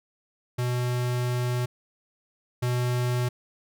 square tone pair in turn, 123.47 / 123.47 Hz, B2 / B2, 0 / 0 cents, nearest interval unison, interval 0 cents, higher neither, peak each -25 / -24 dBFS, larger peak second, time 0.58-1.66 / 2.62-3.29 s, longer first, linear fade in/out 10 ms, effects none

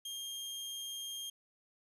sawtooth tone, 3213 Hz, G7, 42 cents sharp, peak -37 dBFS, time 0.05-1.3 s, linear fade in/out 5 ms, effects resampled to 32000 Hz + 11-bit

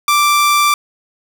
sawtooth tone, 1174.7 Hz, D6, in tune, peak -6 dBFS, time 0.08-0.74 s, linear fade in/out 2 ms, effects none

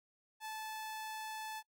sawtooth tone, 871 Hz, A5, 18 cents flat, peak -38 dBFS, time 0.4-1.63 s, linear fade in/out 50 ms, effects noise-tail reverb RT60 0.1 s tail -22 dB re dry

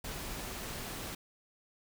pink noise, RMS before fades -41 dBFS, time 0.04-1.15 s, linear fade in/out 5 ms, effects none

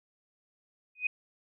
sine tone with exponential growth, 2496 Hz, D#7, 5 cents sharp, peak -22 dBFS, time 0.95-1.07 s, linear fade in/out 5 ms, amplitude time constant 24 ms, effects none

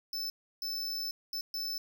square tone bursts at uneven times, 5274 Hz, E8, in tune, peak -34 dBFS, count 4, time 0.13-0.3 / 0.62-1.11 / 1.33-1.41 / 1.54-1.78 s, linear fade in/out 2 ms, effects none

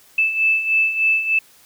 sine beating tone pair, 2628 / 2631.3 Hz, E7 / E7, -6 / -4 cents, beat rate 3.3 Hz, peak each -22 / -16 dBFS, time 0.18-1.39 s, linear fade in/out 5 ms, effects white hiss -51 dBFS RMS until 1.65 s

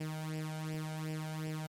sawtooth tone with flanger, 156.3 Hz, D#3, 8 cents sharp, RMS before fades -39 dBFS, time 0-1.67 s, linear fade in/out 10 ms, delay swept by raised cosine 0.38 to 1.36 ms, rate 2.7 Hz, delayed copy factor +0.7, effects MP3 64 kbps

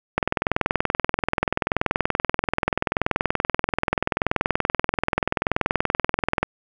click train, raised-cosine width 0.5 ms, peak -4 dBFS, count 131, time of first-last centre 0.18-6.43 s, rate 20.8 Hz, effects none

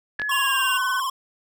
sine tone with pitch glide, 1700 to 1505.8 Hz, G#6 to F#6, +40 to +30 cents, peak -24 dBFS, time 0.19-1 s, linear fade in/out 2 ms, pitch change -210 cents, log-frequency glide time 0.35-0.75 s
clicks, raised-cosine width 0.3 ms, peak -15 dBFS, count 2, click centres 0.197 / 0.218 s
square tone with vibrato, 1067 Hz, C6, 34 cents sharp, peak -24 dBFS, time 0.29-1.1 s, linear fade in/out 5 ms, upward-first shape sine, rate 20 Hz, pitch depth 82 cents each way
square tone, 2794 Hz, F7, in tune, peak -24 dBFS, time 0.31-0.78 s, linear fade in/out 10 ms
effects none

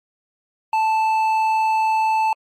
sine tone with hard clipping, 879 Hz, A5, 2 cents flat, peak -17 dBFS, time 0.73-2.33 s, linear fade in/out 2 ms, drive 6 dB, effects MP3 64 kbps

